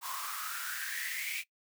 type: noise with high-pass filter sweep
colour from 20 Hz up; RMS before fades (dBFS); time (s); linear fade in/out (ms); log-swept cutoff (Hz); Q
white; -38; 0.01-1.44; 50; 980 to 2400; 8.9
effects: noise-tail reverb RT60 0.1 s tail -20 dB re dry